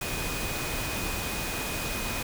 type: tone in noise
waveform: sine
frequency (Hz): 2489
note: D#7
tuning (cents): 0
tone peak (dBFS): -38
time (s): 0.01-2.23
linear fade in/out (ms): 5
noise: pink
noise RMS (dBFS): -32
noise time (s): 0.01-2.23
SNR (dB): -9
effects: none